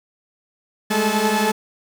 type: tone cluster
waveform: sawtooth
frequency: 204.7 / 216 / 436.2 / 863 Hz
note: G#3 / A3 / A4 / A5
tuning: -25 / -32 / -15 / -34 cents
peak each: -19 dBFS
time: 0.9-1.52 s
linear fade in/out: 10 ms
effects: none